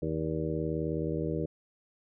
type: harmonic tone with a mistuned harmonic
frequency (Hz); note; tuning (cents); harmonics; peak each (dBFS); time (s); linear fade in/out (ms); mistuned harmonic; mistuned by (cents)
79; D#2; +27; 1 / 2 / 3 / 4 / 5 / 6 / 7; -39 / -34 / -43 / -35 / -37 / -36 / -41; 0.02-1.46; 5; 7; +85
effects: none